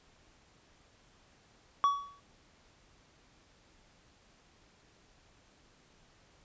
triangle tone with exponential decay, 1130 Hz, C#6, 33 cents sharp, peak -19 dBFS, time 1.84-2.2 s, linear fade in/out 0 ms, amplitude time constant 77 ms, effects pink hiss -64 dBFS RMS until 6.44 s + resampled to 16000 Hz

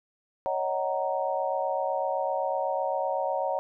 sine chord, D# minor seventh, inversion third, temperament equal with one note detuned, 554.4 / 622.3 / 748.6 / 932.3 Hz, C#5 / D#5 / F#5 / A#5, 0 / 0 / +20 / 0 cents, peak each -30 / -32 / -31 / -32 dBFS, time 0.46-3.59 s, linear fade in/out 0 ms, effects none

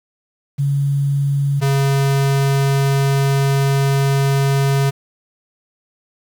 sine / square tone pair in turn, 140.5 / 137.85 Hz, C#3 / C#3, +24 / -9 cents, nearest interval unison, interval 33 cents, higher first, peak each -14 dBFS, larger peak neither, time 0.58-1.61 / 1.61-4.91 s, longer second, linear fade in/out 20 ms, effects 7-bit

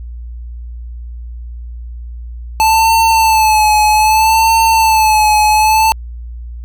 square tone with vibrato, 875 Hz, A5, 10 cents flat, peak -8 dBFS, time 2.6-5.92 s, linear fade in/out 0 ms, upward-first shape sine, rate 0.63 Hz, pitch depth 50 cents each way, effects added 59 Hz sine -24 dBFS peak until 6.64 s

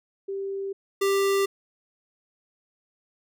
sine / square tone pair in turn, 392 / 394.1 Hz, G4 / G4, 0 / +9 cents, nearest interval unison, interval 9 cents, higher second, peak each -28 / -21 dBFS, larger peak second, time 0.28-0.73 / 1.01-1.46 s, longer neither, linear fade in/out 10 ms, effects none

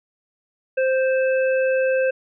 harmonic tone, 523.3 Hz, C5, in tune, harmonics 1 / 3 / 5, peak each -17 / -27 / -31 dBFS, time 0.77-2.11 s, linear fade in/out 10 ms, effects none

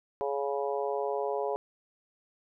harmonic tone, 140 Hz, C#3, 18 cents sharp, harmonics 3 / 4 / 5 / 6 / 7, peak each -32 / -34 / -36 / -38 / -39 dBFS, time 0.21-1.56 s, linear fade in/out 0 ms, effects none

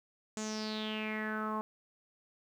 sawtooth tone with low-pass filter sweep, 215.9 Hz, A3, 33 cents flat, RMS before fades -37 dBFS, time 0.37-1.61 s, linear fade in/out 0 ms, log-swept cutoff 7300 to 1000 Hz, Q 6.6, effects 11-bit

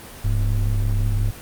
triangle ring-modulated tone, 68.9 Hz, C#2, 10 cents flat, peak -12 dBFS, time 0.24-1.31 s, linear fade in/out 10 ms, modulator 33.1 Hz, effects pink hiss -39 dBFS RMS until 1.41 s + Opus 32 kbps

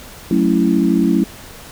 sine chord, F# minor seventh, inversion none, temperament equal, 185 / 220 / 277.2 / 329.6 Hz, F#3 / A3 / C#4 / E4, 0 / 0 / 0 / 0 cents, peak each -17 dBFS, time 0.31-1.24 s, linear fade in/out 2 ms, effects pink hiss -37 dBFS RMS until 1.71 s

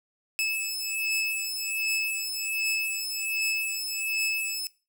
sawtooth beating tone pair, 2605 / 2606.3 Hz, E7 / E7, -21 / -20 cents, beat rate 1.3 Hz, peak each -27 dBFS, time 0.39-4.67 s, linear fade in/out 0 ms, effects noise-tail reverb RT60 0.3 s tail -18 dB re dry

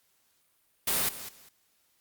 white noise with echo, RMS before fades -27 dBFS, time 0.87-1.09 s, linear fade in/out 5 ms, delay 200 ms, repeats 2, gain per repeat -14 dB, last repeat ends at 1.49 s, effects white hiss -70 dBFS RMS until 2 s + Opus 48 kbps

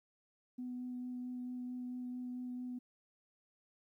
sine tone with vibrato, 249 Hz, B3, 14 cents sharp, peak -39 dBFS, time 0.58-2.79 s, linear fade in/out 10 ms, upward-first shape sine, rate 4.5 Hz, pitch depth 9 cents each way, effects tanh soft clip ceiling -35 dBFS + 13-bit

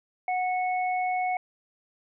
sine tone pair together, 735 / 2203 Hz, F#5 / C#7, -12 / -11 cents, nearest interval octave + perfect fifth, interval 1901 cents, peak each -25 / -33 dBFS, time 0.28-1.37 s, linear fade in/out 2 ms, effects none

